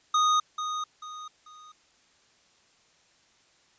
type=tone with echo; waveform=square; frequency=1241 Hz; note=D#6; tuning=5 cents flat; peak=-21 dBFS; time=0.14-0.4 s; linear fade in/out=5 ms; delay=440 ms; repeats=3; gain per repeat=-9 dB; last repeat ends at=1.72 s; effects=white hiss -63 dBFS RMS until 3.78 s + resampled to 16000 Hz